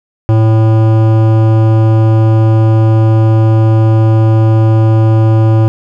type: tone with hard clipping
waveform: sine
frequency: 110.7 Hz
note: A2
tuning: 11 cents sharp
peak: -7 dBFS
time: 0.29-5.68 s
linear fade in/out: 0 ms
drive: 15 dB
effects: none